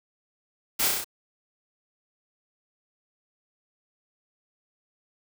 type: noise with echo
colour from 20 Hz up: white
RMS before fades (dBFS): -25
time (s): 0.79-0.88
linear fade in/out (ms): 10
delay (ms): 33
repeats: 5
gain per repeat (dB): -2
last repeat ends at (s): 1.045
effects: none